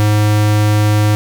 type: tone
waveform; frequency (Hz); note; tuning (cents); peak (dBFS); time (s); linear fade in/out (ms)
square; 105.4; G#2; +26; -10; 0-1.15; 0
effects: none